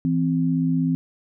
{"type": "tone pair together", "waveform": "sine", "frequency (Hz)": [164.47, 260.8], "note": ["E3", "C4"], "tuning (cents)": [-4, -5], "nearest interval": "minor sixth", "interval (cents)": 799, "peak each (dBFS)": -21, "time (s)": [0.05, 0.95], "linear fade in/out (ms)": 0, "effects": []}